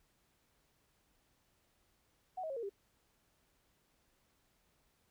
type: tone with pitch steps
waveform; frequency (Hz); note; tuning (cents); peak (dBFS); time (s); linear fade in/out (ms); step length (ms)
sine; 743 / 635.7 / 543.9 / 465.4 / 398.2; F#5 / D#5 / C#5 / A#4 / G4; +7 / +37 / -33 / -3 / +27; -38; 2.37-2.695; 10; 65
effects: pink hiss -75 dBFS RMS until 5.1 s